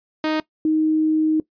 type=tone pair in turn; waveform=sawtooth / sine; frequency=311.1 / 312.6 Hz; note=D#4 / D#4; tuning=0 / +8 cents; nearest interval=unison; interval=8 cents; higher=second; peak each=-15 dBFS; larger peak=neither; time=0.24-0.4 / 0.65-1.4 s; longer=second; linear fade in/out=2 ms; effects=noise-tail reverb RT60 0.1 s tail -19 dB re dry + resampled to 11025 Hz